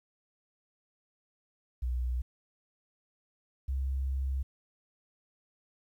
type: tone pair in turn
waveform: sine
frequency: 61.74 / 66.96 Hz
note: B1 / C2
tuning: 0 / +41 cents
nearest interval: minor second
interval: 141 cents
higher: second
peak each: -28 dBFS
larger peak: neither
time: 1.82-2.22 / 3.68-4.43 s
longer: second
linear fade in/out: 10 ms
effects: tanh soft clip ceiling -24 dBFS + 11-bit